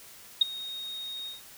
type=tone with ADSR envelope; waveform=sine; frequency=3729 Hz; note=A#7; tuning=in tune; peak=-14 dBFS; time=0.41-1.42 s; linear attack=6 ms; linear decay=16 ms; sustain=-21 dB; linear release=150 ms; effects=white hiss -50 dBFS RMS until 1.57 s